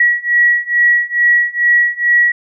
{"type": "beating tone pair", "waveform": "sine", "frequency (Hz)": [1921, 1923.3], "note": ["B6", "B6"], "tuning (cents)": [-48, -46], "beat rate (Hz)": 2.3, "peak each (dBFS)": [-13, -12], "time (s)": [0, 2.32], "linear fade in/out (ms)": 5, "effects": []}